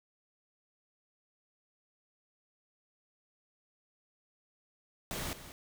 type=noise with echo; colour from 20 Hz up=pink; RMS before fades=-38 dBFS; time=5.11-5.33 s; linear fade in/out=0 ms; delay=190 ms; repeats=1; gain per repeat=-12 dB; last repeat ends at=5.52 s; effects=none